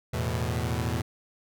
sawtooth chord, E suspended fourth, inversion none, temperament equal, 82.41 / 110 / 123.47 Hz, E2 / A2 / B2, 0 / 0 / 0 cents, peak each -27 dBFS, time 0.13-1.02 s, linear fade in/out 10 ms, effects none

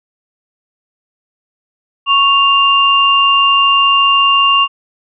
sine tone pair together, 1108.7 / 2794 Hz, C#6 / F7, 0 / 0 cents, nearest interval octave + major third, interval 1600 cents, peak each -10 dBFS, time 2.06-4.68 s, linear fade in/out 50 ms, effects none

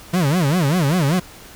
40% pulse tone with vibrato, 159.4 Hz, D#3, 42 cents sharp, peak -14 dBFS, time 0.13-1.2 s, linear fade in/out 10 ms, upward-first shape sine, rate 5.1 Hz, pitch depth 280 cents each way, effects pink hiss -41 dBFS RMS until 1.55 s

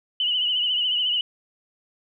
sine tone with vibrato, 2960 Hz, F#7, in tune, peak -20 dBFS, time 0.2-1.21 s, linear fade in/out 2 ms, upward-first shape triangle, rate 14 Hz, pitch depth 72 cents each way, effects none

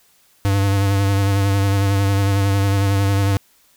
square tone with vibrato, 98.9 Hz, G2, 16 cents sharp, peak -15 dBFS, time 0.45-3.37 s, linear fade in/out 0 ms, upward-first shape sine, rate 11 Hz, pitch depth 28 cents each way, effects white hiss -56 dBFS RMS until 3.76 s

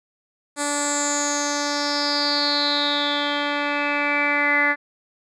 10% pulse tone with low-pass filter sweep, 289.8 Hz, D4, 23 cents flat, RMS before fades -22 dBFS, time 0.56-4.76 s, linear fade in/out 50 ms, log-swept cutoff 8700 to 1900 Hz, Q 9.4, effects none

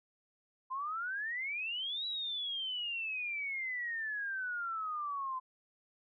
sine exponential two-way sweep, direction up then down, 1020 to 3938 to 1020 Hz, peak -35 dBFS, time 0.7-5.4 s, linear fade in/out 20 ms, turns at 2.06 s, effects none

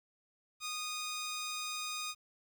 10% pulse tone, 1236 Hz, D#6, 12 cents flat, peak -29 dBFS, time 0.6-2.15 s, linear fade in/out 50 ms, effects 11-bit

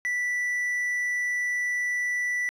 triangle tone, 1968 Hz, B6, 7 cents flat, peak -23 dBFS, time 0.05-2.49 s, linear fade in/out 0 ms, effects resampled to 32000 Hz

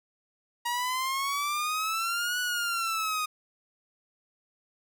sawtooth exponential two-way sweep, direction up then down, 949 to 1480 to 1236 Hz, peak -24 dBFS, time 0.65-3.26 s, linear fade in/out 10 ms, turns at 2.4 s, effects none

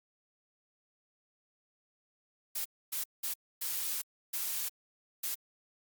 blue noise bursts at uneven times, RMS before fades -35 dBFS, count 6, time 2.55-2.65 / 2.92-3.04 / 3.23-3.34 / 3.61-4.02 / 4.33-4.69 / 5.23-5.35 s, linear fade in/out 10 ms, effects Opus 48 kbps

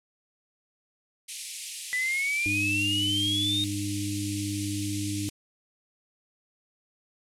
white band-pass noise, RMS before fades -39 dBFS, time 1.28-5.3 s, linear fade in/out 10 ms, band 2200 to 11000 Hz, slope 48 dB/octave
sine exponential sweep, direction up, 1975.5 to 3729 Hz, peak -25 dBFS, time 1.93-3.64 s, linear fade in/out 0 ms
harmonic tone, 101 Hz, G#2, 48 cents flat, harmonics 1 / 2 / 3, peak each -32 / -41 / -31 dBFS, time 2.46-5.29 s, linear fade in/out 0 ms
effects none

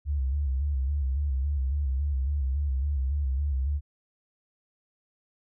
sine tone with vibrato, 69.1 Hz, C#2, 5 cents flat, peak -24 dBFS, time 0.05-3.81 s, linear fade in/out 50 ms, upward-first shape square, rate 3.6 Hz, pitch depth 84 cents each way, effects none

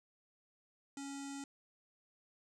square tone with low-pass filter, 278 Hz, C#4, 5 cents sharp, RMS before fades -45 dBFS, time 0.97-1.44 s, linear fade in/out 2 ms, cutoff 7600 Hz, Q 5, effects none

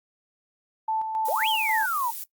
sine tone with tremolo, 880 Hz, A5, in tune, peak -23 dBFS, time 0.88-1.86 s, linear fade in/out 5 ms, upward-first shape square, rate 3.7 Hz, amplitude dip 45%
violet noise, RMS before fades -35 dBFS, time 1.25-2.24 s, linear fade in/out 5 ms
sine exponential two-way sweep, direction up then down, 462.6 to 3337 to 890 Hz, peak -24 dBFS, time 1.28-2.11 s, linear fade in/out 10 ms, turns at 1.48 s
effects noise-tail reverb RT60 0.1 s tail -20 dB re dry + Opus 32 kbps

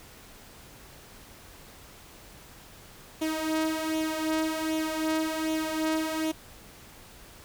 sawtooth tone with flanger, 316 Hz, D#4, 27 cents sharp, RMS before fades -29 dBFS, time 3.21-6.32 s, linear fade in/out 10 ms, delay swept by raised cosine 0.3 to 3.2 ms, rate 1.3 Hz, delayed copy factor +0.6, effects pink hiss -50 dBFS RMS until 7.44 s

